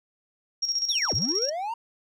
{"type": "tone with tremolo", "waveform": "sine", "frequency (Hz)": 5588, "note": "F8", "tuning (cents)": 0, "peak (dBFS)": -22, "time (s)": [0.62, 1.5], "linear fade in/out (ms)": 10, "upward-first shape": "square", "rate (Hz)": 15, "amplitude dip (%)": 60}
{"type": "linear two-way sweep", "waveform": "triangle", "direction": "down then up", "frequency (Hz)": [4040, 71.7, 947], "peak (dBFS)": -26, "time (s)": [0.89, 1.74], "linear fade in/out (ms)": 5, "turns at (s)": 1.14}
{"effects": []}